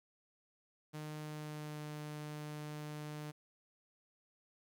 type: tone with pitch glide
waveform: sawtooth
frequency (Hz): 152.5 to 150.4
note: D#3 to D3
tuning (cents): -34 to +42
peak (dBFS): -39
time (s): 0.93-3.32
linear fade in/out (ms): 20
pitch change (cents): -24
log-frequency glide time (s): 1.19-1.86
effects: 12-bit